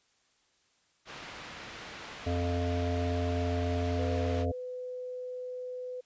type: low-pass noise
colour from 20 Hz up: white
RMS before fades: -45 dBFS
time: 1.05-4.46 s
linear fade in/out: 50 ms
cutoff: 2800 Hz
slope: 12 dB/octave
type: harmonic tone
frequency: 87.31 Hz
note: F2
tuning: in tune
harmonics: 1 / 3 / 5 / 7 / 8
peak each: -30 / -35 / -37 / -38 / -39 dBFS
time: 2.26-4.52 s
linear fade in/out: 10 ms
type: tone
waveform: sine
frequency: 502 Hz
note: B4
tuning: 28 cents sharp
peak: -36 dBFS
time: 3.98-6.01 s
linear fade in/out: 10 ms
effects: white hiss -70 dBFS RMS until 6.05 s + resampled to 16000 Hz